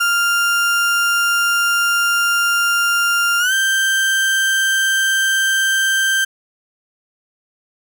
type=tone with pitch glide; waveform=35% pulse; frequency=1396.9 to 1568 Hz; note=F6 to G6; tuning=0 to 0 cents; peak=-12 dBFS; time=0-6.25 s; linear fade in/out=10 ms; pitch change=+200 cents; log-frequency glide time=3.39-3.53 s; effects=none